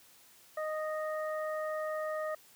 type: harmonic tone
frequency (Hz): 620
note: D#5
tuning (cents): -6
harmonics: 1 / 2 / 3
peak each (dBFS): -34 / -40 / -44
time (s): 0.57-2.35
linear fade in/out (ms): 5
effects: white hiss -60 dBFS RMS until 2.55 s + high-pass 60 Hz 12 dB/octave